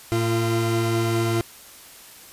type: tone pair together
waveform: 40% pulse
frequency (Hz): 113.1 / 344.1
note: A2 / F4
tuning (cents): +48 / -26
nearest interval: octave + perfect fifth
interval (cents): 1926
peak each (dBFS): -22 / -22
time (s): 0.12-1.41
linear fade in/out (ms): 0
effects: white hiss -45 dBFS RMS until 2.32 s + resampled to 32000 Hz